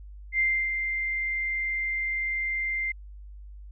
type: tone with ADSR envelope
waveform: sine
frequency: 2093 Hz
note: C7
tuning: in tune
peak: -20 dBFS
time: 0.32-2.92 s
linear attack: 73 ms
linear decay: 300 ms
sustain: -6 dB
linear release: 6 ms
effects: added 50 Hz sine -41 dBFS peak until 3.71 s